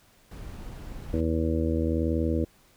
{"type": "noise", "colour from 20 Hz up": "brown", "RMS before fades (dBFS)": -39, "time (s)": [0.31, 1.21], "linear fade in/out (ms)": 5}
{"type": "harmonic tone", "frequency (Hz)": 81, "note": "E2", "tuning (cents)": -30, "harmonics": [1, 2, 3, 4, 5, 6, 7], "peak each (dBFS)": [-27, -35, -30, -29, -40, -32, -37], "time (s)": [1.13, 2.45], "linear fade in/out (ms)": 10}
{"effects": ["pink hiss -60 dBFS RMS until 2.76 s"]}